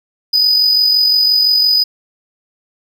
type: tone with amplitude modulation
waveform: triangle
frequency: 4978 Hz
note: D#8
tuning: in tune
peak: -6 dBFS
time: 0.33-1.84 s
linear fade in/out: 10 ms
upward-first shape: sine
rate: 45.8 Hz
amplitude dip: 40%
effects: none